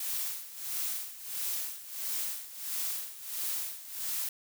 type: noise with tremolo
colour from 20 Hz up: blue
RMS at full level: -33 dBFS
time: 0-4.29 s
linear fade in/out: 2 ms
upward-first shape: sine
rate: 1.5 Hz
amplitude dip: 80%
effects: none